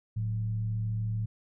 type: tone with frequency modulation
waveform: sine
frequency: 109.4 Hz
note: A2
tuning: 9 cents flat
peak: -28 dBFS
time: 0.16-1.26 s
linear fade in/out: 10 ms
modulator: 73.5 Hz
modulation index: 0.36
effects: none